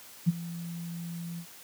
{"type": "tone with ADSR envelope", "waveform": "sine", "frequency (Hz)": 170, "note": "F3", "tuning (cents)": -46, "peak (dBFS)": -17, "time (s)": [0.26, 1.46], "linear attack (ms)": 25, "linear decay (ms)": 27, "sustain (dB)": -18, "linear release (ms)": 78, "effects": ["white hiss -50 dBFS RMS until 1.63 s", "high-pass 80 Hz 12 dB/octave"]}